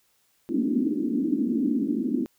white band-pass noise, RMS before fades -25 dBFS, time 0.49-2.26 s, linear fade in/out 0 ms, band 230 to 300 Hz, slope 48 dB/octave, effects white hiss -67 dBFS RMS until 2.38 s

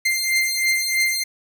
sawtooth beating tone pair, 2093 / 2096.1 Hz, C7 / C7, 0 / +3 cents, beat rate 3.1 Hz, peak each -19 / -17 dBFS, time 0.05-1.24 s, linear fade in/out 10 ms, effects none

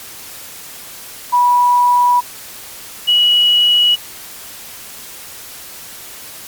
sine tone pair in turn, 977 / 2922 Hz, B5 / F#7, -19 / -22 cents, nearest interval octave + perfect fifth, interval 1897 cents, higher second, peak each -8 dBFS, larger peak neither, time 1.32-2.21 / 3.07-3.96 s, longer neither, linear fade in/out 20 ms, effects white hiss -33 dBFS RMS until 6.47 s + MP3 96 kbps

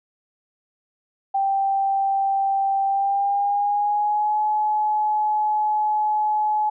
sine tone with pitch glide, 784 to 850 Hz, G5 to G#5, 0 to +40 cents, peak -18 dBFS, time 1.34-6.7 s, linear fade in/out 10 ms, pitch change +140 cents, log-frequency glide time 2.86-4.4 s, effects none

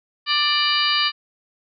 harmonic tone with a mistuned harmonic, 590 Hz, D5, 8 cents sharp, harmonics 2 / 3 / 4 / 5 / 6 / 7 / 8, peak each -24 / -26 / -26 / -22 / -26 / -28 / -24 dBFS, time 0.26-1.12 s, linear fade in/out 50 ms, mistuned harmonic 6, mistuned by +94 cents, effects none

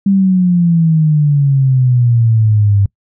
sine exponential sweep, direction down, 198.9 to 98.6 Hz, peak -7 dBFS, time 0.06-2.86 s, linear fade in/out 5 ms, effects noise-tail reverb RT60 0.1 s tail -24 dB re dry

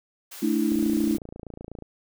white high-pass noise, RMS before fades -41 dBFS, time 0.31-1.18 s, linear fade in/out 10 ms, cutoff 560 Hz, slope 12 dB/octave
sine chord, A suspended fourth, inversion none, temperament equal with one note detuned, 220 / 293.7 / 327.4 Hz, A3 / D4 / E4, 0 / 0 / -12 cents, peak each -25 dBFS, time 0.42-1.17 s, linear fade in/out 10 ms
click train, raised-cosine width 2 ms, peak -25 dBFS, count 32, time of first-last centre 0.72-1.823 s, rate 28.1 Hz
effects none

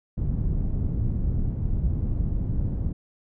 pink low-pass noise, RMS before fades -25 dBFS, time 0.17-2.93 s, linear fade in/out 10 ms, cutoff 150 Hz, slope 12 dB/octave, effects none

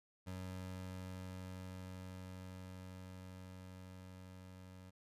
25% pulse tone with level ramp, 92.6 Hz, F#2, 2 cents sharp, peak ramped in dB -40 to -50 dBFS, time 0.26-4.91 s, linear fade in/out 20 ms, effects resampled to 32000 Hz

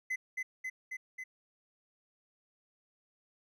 triangle tone with echo, 2034 Hz, C7, 50 cents flat, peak -30 dBFS, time 0.1-0.16 s, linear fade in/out 10 ms, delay 270 ms, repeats 4, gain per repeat -2 dB, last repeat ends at 1.24 s, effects none

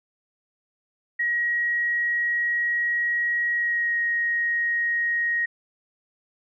sine tone with pitch glide, 1900 to 1879.3 Hz, A#6 to A#6, +33 to +14 cents, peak -21 dBFS, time 1.19-5.46 s, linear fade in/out 10 ms, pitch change -19 cents, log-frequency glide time 3.54-3.99 s, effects none

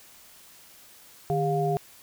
sine tone cluster, 152.4 / 403.2 / 706 Hz, D#3 / G4 / F5, -36 / +49 / +19 cents, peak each -27 dBFS, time 1.3-1.77 s, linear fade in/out 0 ms, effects white hiss -52 dBFS RMS until 2.02 s

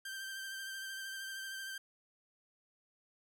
sawtooth tone with vibrato, 1568 Hz, G6, in tune, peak -38 dBFS, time 0.05-1.78 s, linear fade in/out 5 ms, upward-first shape sine, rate 13 Hz, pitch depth 23 cents each way, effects none

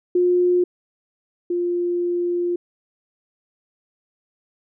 sine tone pair in turn, 357 / 350.3 Hz, F4 / F4, +38 / +5 cents, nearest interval unison, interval 33 cents, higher first, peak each -14 / -19 dBFS, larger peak first, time 0.15-0.64 / 1.5-2.56 s, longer second, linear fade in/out 5 ms, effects none

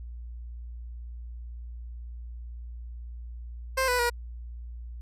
15% pulse tone with pitch steps, 525 / 495.4 / 478.9 Hz, C5 / B4 / A#4, +6 / +5 / +47 cents, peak -17 dBFS, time 3.77-4.1 s, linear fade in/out 10 ms, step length 110 ms, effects added 59 Hz sine -37 dBFS peak until 5.01 s + resampled to 32000 Hz

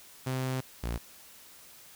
sawtooth tone pair in turn, 130 / 58.14 Hz, C3 / A#1, -11 / -4 cents, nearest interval octave + major second, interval 1393 cents, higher first, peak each -26 / -27 dBFS, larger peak first, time 0.26-0.61 / 0.83-0.98 s, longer first, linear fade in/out 10 ms, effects white hiss -53 dBFS RMS until 1.95 s

